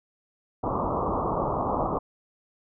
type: low-pass noise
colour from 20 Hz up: white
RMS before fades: -27 dBFS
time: 0.63-1.99 s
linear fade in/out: 10 ms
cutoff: 1200 Hz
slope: 96 dB/octave
effects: none